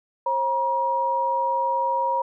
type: tone pair together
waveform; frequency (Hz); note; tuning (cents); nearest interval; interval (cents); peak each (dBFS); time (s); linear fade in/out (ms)
sine; 535.4 / 954; C5 / A#5; +40 / +40; minor seventh; 1000; -27 / -21; 0.26-2.22; 5
effects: none